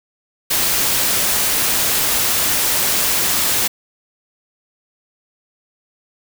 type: noise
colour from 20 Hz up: white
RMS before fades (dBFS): -17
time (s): 0.5-3.68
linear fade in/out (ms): 10
effects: none